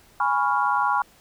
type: chord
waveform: sine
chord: C# dominant seventh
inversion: second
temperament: equal with one note detuned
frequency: 828.2 / 987.8 / 1108.7 / 1396.9 Hz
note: G#5 / B5 / C#6 / E#6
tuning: -5 / 0 / 0 / 0 cents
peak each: -24 / -24 / -25 / -26 dBFS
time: 0.2-1.02 s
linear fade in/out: 2 ms
effects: pink hiss -55 dBFS RMS until 1.2 s